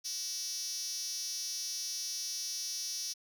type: tone with high-pass filter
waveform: 5% pulse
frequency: 380 Hz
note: F#4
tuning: 46 cents sharp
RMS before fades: -38 dBFS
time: 0.04-3.14 s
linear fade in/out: 20 ms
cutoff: 5700 Hz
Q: 5.7
effects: none